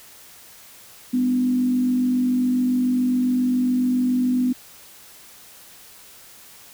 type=tone with frequency modulation; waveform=sine; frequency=250.8 Hz; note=B3; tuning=27 cents sharp; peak=-17 dBFS; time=1.13-4.53 s; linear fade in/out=10 ms; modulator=47.2 Hz; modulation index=0.35; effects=white hiss -46 dBFS RMS until 6.73 s